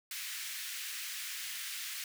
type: high-pass noise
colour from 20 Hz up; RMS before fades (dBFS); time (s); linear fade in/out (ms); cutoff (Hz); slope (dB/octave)
pink; -41; 0.11-2.04; 2; 1800; 24
effects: none